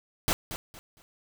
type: noise with echo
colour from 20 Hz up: pink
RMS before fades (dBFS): -25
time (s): 0.28-0.33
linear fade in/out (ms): 0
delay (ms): 230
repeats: 3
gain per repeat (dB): -11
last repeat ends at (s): 1.02
effects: none